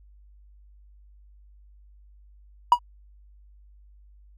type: tone with exponential decay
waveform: triangle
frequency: 966 Hz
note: B5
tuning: 39 cents flat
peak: -5 dBFS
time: 2.72-2.79 s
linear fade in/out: 2 ms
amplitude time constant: 15 ms
effects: tanh soft clip ceiling -3 dBFS + added 50 Hz sine -50 dBFS peak until 4.37 s